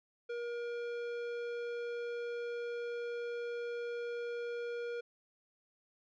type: tone with tanh clipping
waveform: triangle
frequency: 475.2 Hz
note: A#4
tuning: 33 cents sharp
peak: -39 dBFS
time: 0.29-5.01 s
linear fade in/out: 10 ms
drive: 18 dB
effects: none